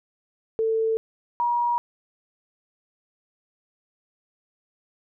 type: tone pair in turn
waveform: sine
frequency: 445.8 / 955.6 Hz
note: A4 / A#5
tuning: +23 / +43 cents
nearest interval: octave + minor second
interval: 1320 cents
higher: second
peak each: -20 dBFS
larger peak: neither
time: 0.59-0.97 / 1.4-1.78 s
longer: neither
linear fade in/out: 0 ms
effects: none